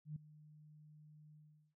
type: tone with ADSR envelope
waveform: sine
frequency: 151.8 Hz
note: D#3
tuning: 42 cents flat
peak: -40 dBFS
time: 0.05-1.75 s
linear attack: 110 ms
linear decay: 5 ms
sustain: -18 dB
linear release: 410 ms
effects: none